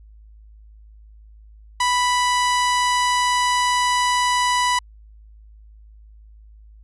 sawtooth tone, 987.8 Hz, B5, in tune, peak -13 dBFS, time 1.8-4.79 s, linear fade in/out 5 ms, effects added 53 Hz sine -43 dBFS peak until 6.83 s + resampled to 24000 Hz

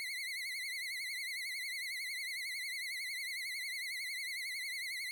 30% pulse tone with vibrato, 2093 Hz, C7, in tune, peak -36 dBFS, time 0-5.11 s, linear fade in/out 0 ms, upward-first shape triangle, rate 11 Hz, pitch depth 130 cents each way, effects none

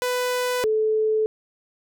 sawtooth / sine tone pair in turn, 497.4 / 434.7 Hz, B4 / A4, +12 / -21 cents, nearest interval major second, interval 233 cents, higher first, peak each -18 dBFS, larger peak neither, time 0.02-0.64 / 0.64-1.26 s, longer neither, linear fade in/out 0 ms, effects none

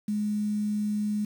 sine tone with quantisation, 209.5 Hz, G#3, 15 cents sharp, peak -25 dBFS, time 0.08-1.25 s, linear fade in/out 5 ms, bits 8, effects none

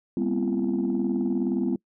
sine tone cluster, 200.2 / 242.5 / 261.7 / 339.5 Hz, G3 / B3 / C4 / F4, +37 / -31 / 0 / -49 cents, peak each -27 dBFS, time 0.17-1.76 s, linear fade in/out 2 ms, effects noise-tail reverb RT60 0.1 s tail -25 dB re dry + tanh soft clip ceiling -17 dBFS

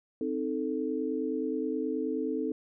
sine chord, A diminished, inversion first, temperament equal, 261.6 / 311.1 / 440 Hz, C4 / Eb4 / A4, 0 / 0 / 0 cents, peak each -33 dBFS, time 0.21-2.52 s, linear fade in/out 2 ms, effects none

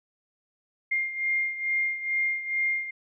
sine beating tone pair, 2115 / 2117.3 Hz, C7 / C7, +18 / +20 cents, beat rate 2.3 Hz, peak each -26 / -31 dBFS, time 0.91-2.91 s, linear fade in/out 10 ms, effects none

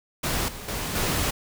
pink noise with level steps, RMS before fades -26 / -38 / -30 / -25 dBFS, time 0.23-1.31 s, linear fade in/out 10 ms, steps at 0.48 / 0.68 / 0.95 s, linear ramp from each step 5 ms, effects none

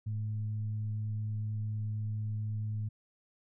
sine tone with frequency modulation, 106.9 Hz, A2, 49 cents flat, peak -32 dBFS, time 0.06-2.89 s, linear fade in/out 10 ms, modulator 109 Hz, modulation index 0.27, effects none

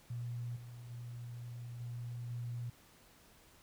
sine tone with level steps, 120 Hz, B2, 49 cents flat, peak -38 / -47 / -43 / -40 / -38 dBFS, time 0.1-2.7 s, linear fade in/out 5 ms, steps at 0.56 / 0.9 / 1.8 / 2.3 s, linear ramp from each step 5 ms, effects pink hiss -63 dBFS RMS until 3.62 s

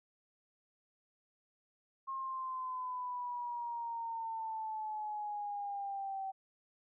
sine exponential sweep, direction down, 1075 to 768 Hz, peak -37 dBFS, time 2.07-6.32 s, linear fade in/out 20 ms, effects none

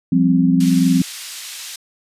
sine chord, F suspended second, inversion none, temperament equal, 174.61 / 196 / 261.6 Hz, F3 / G3 / C4, 0 / 0 / 0 cents, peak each -15 / -19 / -14 dBFS, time 0.12-1.02 s, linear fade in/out 5 ms
pink band-pass noise, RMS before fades -32 dBFS, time 0.6-1.76 s, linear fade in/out 5 ms, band 3000 to 11000 Hz, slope 12 dB/octave
effects resampled to 32000 Hz

